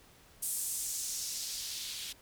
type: noise with band-pass filter sweep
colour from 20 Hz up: blue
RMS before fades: -38 dBFS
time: 0.42-2.13 s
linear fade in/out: 10 ms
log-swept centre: 9700 to 3300 Hz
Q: 1.7
effects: pink hiss -60 dBFS RMS until 2.21 s